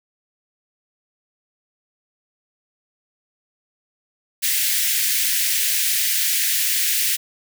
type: high-pass noise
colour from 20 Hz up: white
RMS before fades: -20 dBFS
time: 4.42-7.17 s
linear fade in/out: 20 ms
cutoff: 1700 Hz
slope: 48 dB/octave
effects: none